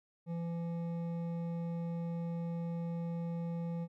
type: tone with hard clipping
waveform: triangle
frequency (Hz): 169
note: E3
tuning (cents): +43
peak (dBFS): -37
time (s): 0.26-3.88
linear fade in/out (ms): 50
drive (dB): 13
effects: none